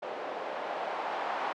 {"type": "noise with low-pass filter sweep", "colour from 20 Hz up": "violet", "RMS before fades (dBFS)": -35, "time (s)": [0.02, 1.53], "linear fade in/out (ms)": 10, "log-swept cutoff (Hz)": [560, 840], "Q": 2.1, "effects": ["high-pass 200 Hz 12 dB/octave", "low-pass 3000 Hz 12 dB/octave"]}